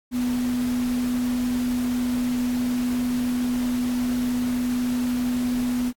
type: tone in noise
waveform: sine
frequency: 246.9 Hz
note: B3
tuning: in tune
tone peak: -21 dBFS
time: 0.11-5.93 s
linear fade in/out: 50 ms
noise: pink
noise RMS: -37 dBFS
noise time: 0.11-5.93 s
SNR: +13 dB
effects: AAC 64 kbps